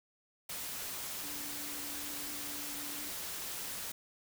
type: tone in noise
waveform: sine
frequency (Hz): 290.6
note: D4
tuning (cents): -18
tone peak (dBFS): -50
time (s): 1.23-3.1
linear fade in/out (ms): 5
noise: white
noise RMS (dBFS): -41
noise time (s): 0.49-3.92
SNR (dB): -12
effects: none